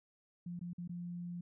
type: tone with dropouts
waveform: sine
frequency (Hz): 174.61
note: F3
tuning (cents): 0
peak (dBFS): -40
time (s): 0.46-1.41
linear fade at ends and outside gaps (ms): 5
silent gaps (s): 0.593-0.611 / 0.733-0.781 / 0.877-0.893
effects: none